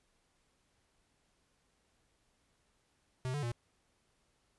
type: tone with pitch steps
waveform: square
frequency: 128.4 / 146 / 118.8 Hz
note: C3 / D3 / A#2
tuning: -32 / -10 / +33 cents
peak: -35 dBFS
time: 3.25-3.517 s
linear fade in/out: 0 ms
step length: 89 ms
effects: pink hiss -75 dBFS RMS until 4.58 s + resampled to 24000 Hz